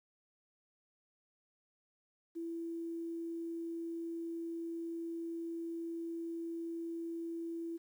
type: tone with quantisation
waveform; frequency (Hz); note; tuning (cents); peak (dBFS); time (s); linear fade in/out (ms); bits
sine; 333.7; E4; +21; -38; 2.35-7.78; 20; 11
effects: none